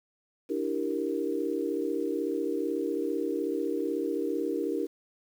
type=chord; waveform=sine; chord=E half-diminished seventh; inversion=third; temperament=equal; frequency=293.7 / 329.6 / 392 / 466.2 Hz; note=D4 / E4 / G4 / Bb4; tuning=0 / 0 / 0 / 0 cents; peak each=-33 dBFS; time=0.49-4.87 s; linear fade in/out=20 ms; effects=9-bit